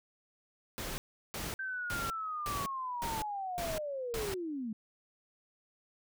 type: noise bursts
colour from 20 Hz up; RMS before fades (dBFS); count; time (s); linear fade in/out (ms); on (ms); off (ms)
pink; -39; 7; 0.78-4.34; 0; 200; 360
type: linear sweep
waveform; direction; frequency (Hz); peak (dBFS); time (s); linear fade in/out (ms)
sine; down; 1566 to 207.7; -35; 1.59-4.73; 5
effects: none